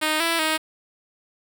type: tone with pitch steps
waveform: 5% pulse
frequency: 309.8 / 332.6 / 314 Hz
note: D#4 / E4 / D#4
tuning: -7 / +16 / +16 cents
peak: -9 dBFS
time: 0.01-0.58 s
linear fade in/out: 20 ms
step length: 190 ms
effects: 8-bit